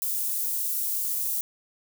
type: high-pass noise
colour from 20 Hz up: white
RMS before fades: -28 dBFS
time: 0.02-1.41 s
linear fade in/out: 0 ms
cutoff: 11000 Hz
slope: 12 dB/octave
effects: none